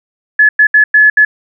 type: tone bursts at uneven times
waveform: sine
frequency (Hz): 1710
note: A6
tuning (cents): -50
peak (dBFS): -3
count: 5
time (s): 0.39-0.49 / 0.59-0.67 / 0.74-0.84 / 0.94-1.1 / 1.17-1.25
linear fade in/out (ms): 5
effects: none